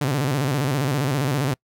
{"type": "tone with vibrato", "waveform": "sawtooth", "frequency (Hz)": 137.4, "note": "C#3", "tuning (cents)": -15, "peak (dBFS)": -16, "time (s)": [0.01, 1.54], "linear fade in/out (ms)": 5, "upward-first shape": "square", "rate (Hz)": 15, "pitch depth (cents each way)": 120, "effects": ["noise-tail reverb RT60 0.1 s tail -26 dB re dry"]}